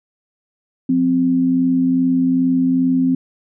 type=tone pair together; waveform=sine; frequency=177.85 / 260.3 Hz; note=F3 / C4; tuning=+32 / -9 cents; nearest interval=perfect fifth; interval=659 cents; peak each=-22 / -13 dBFS; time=0.89-3.15 s; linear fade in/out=5 ms; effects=none